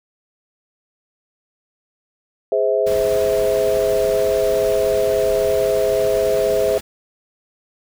sine chord, Ab augmented, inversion none, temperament just, 415.3 / 519.1 / 648.9 Hz, Ab4 / C5 / E5, 0 / -14 / -27 cents, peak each -19 dBFS, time 2.52-6.78 s, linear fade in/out 2 ms
pink noise, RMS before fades -31 dBFS, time 2.86-6.81 s, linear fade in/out 10 ms
effects none

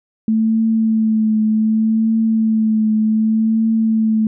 sine tone with vibrato, 220 Hz, A3, in tune, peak -12 dBFS, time 0.28-4.27 s, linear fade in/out 2 ms, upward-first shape triangle, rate 0.66 Hz, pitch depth 31 cents each way, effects none

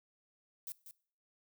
violet noise with echo, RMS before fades -43 dBFS, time 0.67-0.72 s, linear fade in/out 0 ms, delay 190 ms, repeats 1, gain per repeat -9 dB, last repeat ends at 0.91 s, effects noise-tail reverb RT60 0.5 s tail -21 dB re dry

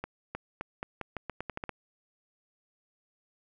accelerating click train, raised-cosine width 0.5 ms, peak -20 dBFS, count 12, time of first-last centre 0.04-1.693 s, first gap 310 ms, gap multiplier 0.84, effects none

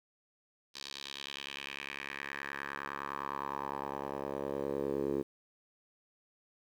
10% pulse tone with band-pass filter sweep, 69.8 Hz, C#2, 13 cents sharp, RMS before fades -39 dBFS, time 0.74-5.23 s, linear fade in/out 20 ms, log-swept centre 4500 to 380 Hz, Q 2.8, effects 10-bit

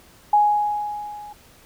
sine tone with level ramp, 833 Hz, G#5, 5 cents sharp, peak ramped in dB -11 to -36 dBFS, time 0.33-1.33 s, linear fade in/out 5 ms, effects pink hiss -51 dBFS RMS until 1.65 s

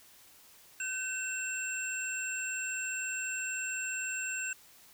sine tone cluster, 1531 / 2687 / 7480 Hz, G6 / E7 / A#8, -41 / +33 / +5 cents, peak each -38 / -38 / -37 dBFS, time 0.8-4.53 s, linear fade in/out 2 ms, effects white hiss -58 dBFS RMS until 4.93 s

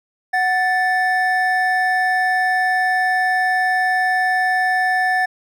triangle tone pair together, 740 / 1760 Hz, F#5 / A6, 0 / 0 cents, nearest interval octave + minor third, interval 1500 cents, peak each -16 dBFS, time 0.33-5.26 s, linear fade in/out 10 ms, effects none

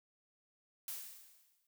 blue noise with exponential decay, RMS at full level -41 dBFS, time 0.88-1.67 s, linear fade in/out 2 ms, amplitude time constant 170 ms, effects noise-tail reverb RT60 0.1 s tail -24 dB re dry

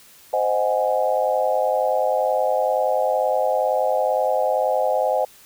sine chord, Ab dominant seventh, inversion first, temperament equal with one note detuned, 520.2 / 622.3 / 740 / 830.6 Hz, C5 / Eb5 / Gb5 / Ab5, -10 / 0 / 0 / 0 cents, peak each -22 / -22 / -24 / -25 dBFS, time 0.33-5.25 s, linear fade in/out 5 ms, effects white hiss -49 dBFS RMS until 5.45 s

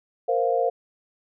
sine chord, Bb suspended second, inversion none, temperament equal, 466.2 / 523.3 / 698.5 Hz, Bb4 / C5 / F5, 0 / 0 / 0 cents, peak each -24 dBFS, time 0.28-0.7 s, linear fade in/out 10 ms, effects none

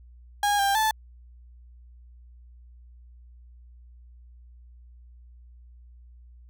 35% pulse tone with pitch steps, 819 / 795 / 873 Hz, G#5 / G5 / A5, -24 / +24 / -14 cents, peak -19 dBFS, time 0.43-0.91 s, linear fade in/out 2 ms, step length 160 ms, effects added 60 Hz sine -47 dBFS peak until 6.49 s

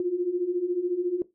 sine beating tone pair, 345.3 / 359.3 Hz, F4 / F4, -20 / +49 cents, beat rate 14 Hz, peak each -30 / -25 dBFS, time 0-1.22 s, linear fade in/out 2 ms, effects noise-tail reverb RT60 0.2 s tail -18 dB re dry

